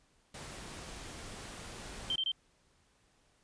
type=noise; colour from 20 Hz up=pink; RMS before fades=-46 dBFS; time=0.34-2.16 s; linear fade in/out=5 ms
type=tone bursts; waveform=sine; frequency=3132 Hz; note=G7; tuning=2 cents flat; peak=-30 dBFS; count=3; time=2.1-2.317 s; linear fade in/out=2 ms; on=57 ms; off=23 ms
effects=pink hiss -70 dBFS RMS until 3.43 s + resampled to 22050 Hz